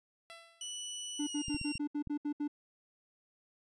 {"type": "tone with exponential decay", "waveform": "10% pulse", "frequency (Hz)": 670, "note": "E5", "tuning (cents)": 28, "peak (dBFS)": -38, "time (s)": [0.3, 0.9], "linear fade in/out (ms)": 0, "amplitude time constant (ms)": 130}
{"type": "tone with pitch glide", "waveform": "20% pulse", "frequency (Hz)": [2960, 2762], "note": ["F#7", "F7"], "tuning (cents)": [0, -20], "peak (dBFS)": -34, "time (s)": [0.61, 1.78], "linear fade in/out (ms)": 2, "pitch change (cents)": -120, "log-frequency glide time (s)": [1.22, 1.56]}
{"type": "tone bursts", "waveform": "triangle", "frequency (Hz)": 293.7, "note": "D4", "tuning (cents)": 0, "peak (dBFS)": -30, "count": 9, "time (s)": [1.19, 2.479], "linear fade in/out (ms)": 10, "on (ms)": 81, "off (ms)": 70}
{"type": "clicks", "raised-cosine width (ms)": 5, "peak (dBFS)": -30, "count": 5, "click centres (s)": [1.483, 1.546, 1.614, 1.755, 2.073]}
{"effects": ["resampled to 22050 Hz"]}